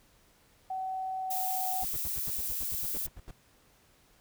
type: tone with pitch glide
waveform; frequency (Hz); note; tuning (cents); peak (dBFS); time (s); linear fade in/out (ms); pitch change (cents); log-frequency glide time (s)
sine; 756 to 749.9; F#5 to F#5; +37 to +23; -32; 0.7-1.84; 5; -14; 1.19-1.39
type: noise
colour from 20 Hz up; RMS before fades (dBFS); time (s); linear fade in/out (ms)
violet; -34; 1.3-3.07; 10
type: noise bursts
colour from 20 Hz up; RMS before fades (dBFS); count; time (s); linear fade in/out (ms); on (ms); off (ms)
brown; -42; 14; 1.82-3.311; 5; 35; 77
effects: pink hiss -64 dBFS RMS until 4.2 s